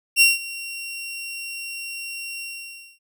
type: tone with ADSR envelope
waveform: sawtooth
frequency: 2745 Hz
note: F7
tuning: 31 cents flat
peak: -7 dBFS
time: 0.16-2.99 s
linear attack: 50 ms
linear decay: 170 ms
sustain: -20 dB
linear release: 580 ms
effects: none